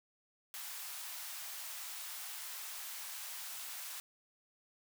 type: high-pass noise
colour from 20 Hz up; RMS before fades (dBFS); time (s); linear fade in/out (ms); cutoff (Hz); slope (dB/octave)
white; -45; 0.54-4; 0; 730; 24
effects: none